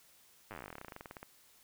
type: slowing click train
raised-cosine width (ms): 0.5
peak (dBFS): -30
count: 27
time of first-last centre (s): 0.51-1.23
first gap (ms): 9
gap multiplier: 1.08
effects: white hiss -64 dBFS RMS until 1.63 s